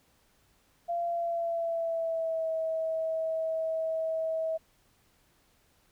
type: tone with pitch glide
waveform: sine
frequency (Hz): 687 to 644.7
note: F5 to E5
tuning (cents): -29 to -39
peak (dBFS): -28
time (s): 0.88-4.58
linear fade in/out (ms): 20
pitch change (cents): -110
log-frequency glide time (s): 1.06-2.51
effects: pink hiss -67 dBFS RMS until 5.91 s